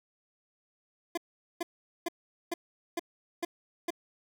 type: tone bursts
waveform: 25% pulse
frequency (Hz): 342.4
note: F4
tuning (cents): -34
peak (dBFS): -26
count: 7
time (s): 1.15-3.905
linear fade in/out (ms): 5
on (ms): 25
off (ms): 430
effects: none